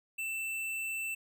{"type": "tone with hard clipping", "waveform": "sine", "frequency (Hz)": 2666, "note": "E7", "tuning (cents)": 19, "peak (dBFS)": -35, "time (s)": [0.18, 1.15], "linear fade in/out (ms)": 10, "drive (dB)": 15, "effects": []}